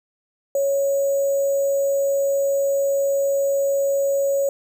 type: tone with sample-and-hold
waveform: sine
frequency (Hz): 554.4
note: C#5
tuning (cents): 0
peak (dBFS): -17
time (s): 0.55-4.49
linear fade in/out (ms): 2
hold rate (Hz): 7350
effects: none